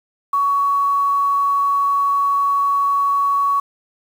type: tone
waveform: sine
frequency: 1122 Hz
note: C#6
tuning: 21 cents sharp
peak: -14 dBFS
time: 0.33-3.6 s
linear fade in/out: 5 ms
effects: 7-bit